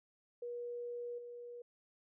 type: tone with level steps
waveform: sine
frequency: 480.8 Hz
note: B4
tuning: 46 cents flat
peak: -40 / -46 dBFS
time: 0.42-1.62 s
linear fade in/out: 5 ms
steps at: 1.18 s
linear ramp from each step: 5 ms
effects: none